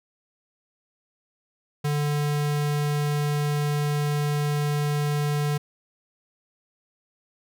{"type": "tone", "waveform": "square", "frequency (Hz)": 147, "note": "D3", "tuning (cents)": 2, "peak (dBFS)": -23, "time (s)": [1.84, 5.58], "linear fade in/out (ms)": 10, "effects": []}